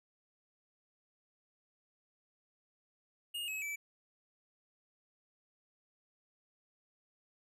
square tone with pitch steps, 2847 / 2566 / 2312 Hz, F7 / E7 / D7, +33 / -47 / -28 cents, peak -38 dBFS, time 3.34-3.76 s, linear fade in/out 10 ms, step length 140 ms, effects none

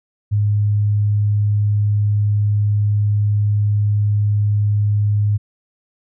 sine tone, 103.83 Hz, G#2, in tune, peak -13 dBFS, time 0.31-5.38 s, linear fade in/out 20 ms, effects none

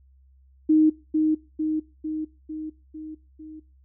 sine tone with echo, 311.1 Hz, D#4, in tune, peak -14 dBFS, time 0.69-0.9 s, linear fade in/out 10 ms, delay 450 ms, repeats 6, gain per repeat -4 dB, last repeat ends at 3.6 s, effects noise-tail reverb RT60 0.3 s tail -21 dB re dry + added 66 Hz sine -53 dBFS peak until 3.84 s

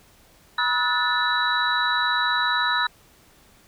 sine tone cluster, 968 / 1276 / 1466 / 1752 / 3917 Hz, B5 / D#6 / F#6 / A6 / B7, -35 / +43 / -16 / -8 / -15 cents, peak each -26 dBFS, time 0.58-2.87 s, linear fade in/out 5 ms, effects pink hiss -55 dBFS RMS until 3.67 s

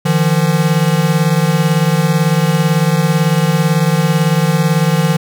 square beating tone pair, 152.4 / 170.4 Hz, D#3 / F3, -36 / -42 cents, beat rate 18 Hz, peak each -14 dBFS, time 0.05-5.17 s, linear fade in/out 10 ms, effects none

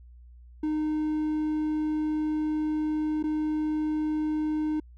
triangle tone with dropouts, 307.1 Hz, D#4, 23 cents flat, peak -23 dBFS, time 0.63-4.8 s, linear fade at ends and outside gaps 5 ms, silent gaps 3.228-3.238 s, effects added 60 Hz sine -47 dBFS peak until 4.97 s

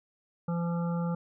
harmonic tone, 170.8 Hz, F3, 38 cents flat, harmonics 1 / 3 / 5 / 7 / 8, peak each -28 / -38 / -42 / -45 / -46 dBFS, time 0.48-1.15 s, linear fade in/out 5 ms, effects none

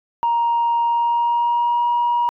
sine tone with pitch glide, 938 to 955.5 Hz, A#5 to A#5, +11 to +43 cents, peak -14 dBFS, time 0.23-2.29 s, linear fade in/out 0 ms, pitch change +32 cents, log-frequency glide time 0.85-1.86 s, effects tanh soft clip ceiling -12 dBFS

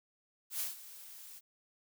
blue noise with ADSR envelope, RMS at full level -35 dBFS, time 0.5-1.41 s, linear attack 99 ms, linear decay 150 ms, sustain -16 dB, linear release 36 ms, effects none

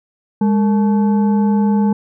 sine tone with frequency modulation, 205.3 Hz, G#3, 20 cents flat, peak -11 dBFS, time 0.41-1.93 s, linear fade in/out 5 ms, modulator 662 Hz, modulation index 0.46, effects none

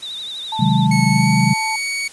sine tone with vibrato, 3729 Hz, A#7, in tune, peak -26 dBFS, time 0.02-0.87 s, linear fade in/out 10 ms, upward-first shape triangle, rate 12 Hz, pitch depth 110 cents each way
sine tone, 880 Hz, A5, in tune, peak -21 dBFS, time 0.52-1.76 s, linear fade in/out 5 ms
sine chord, Ab dominant seventh, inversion first, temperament equal, 130.81 / 155.56 / 185 / 207.7 Hz, C3 / Eb3 / Gb3 / Ab3, 0 / 0 / 0 / 0 cents, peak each -18 dBFS, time 0.59-1.54 s, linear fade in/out 10 ms
sawtooth tone with pitch glide, 2200 to 2240 Hz, C#7 to C#7, -14 to +18 cents, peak -17 dBFS, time 0.91-2.08 s, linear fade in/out 5 ms, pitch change +32 cents, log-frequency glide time 1.1-1.27 s
effects white hiss -41 dBFS RMS until 2.12 s + resampled to 24000 Hz

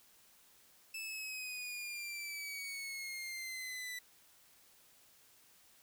sawtooth exponential sweep, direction down, 2635 to 1975.5 Hz, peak -38 dBFS, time 0.94-3.99 s, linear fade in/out 5 ms, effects white hiss -65 dBFS RMS until 5.82 s

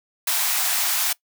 white high-pass noise, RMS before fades -22 dBFS, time 0.27-1.13 s, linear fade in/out 5 ms, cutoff 650 Hz, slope 96 dB/octave, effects noise-tail reverb RT60 0.1 s tail -21 dB re dry

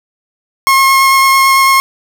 30% pulse tone with vibrato, 1078 Hz, C#6, 49 cents flat, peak -3 dBFS, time 0.67-1.8 s, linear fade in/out 0 ms, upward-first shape sine, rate 9 Hz, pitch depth 9 cents each way, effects none

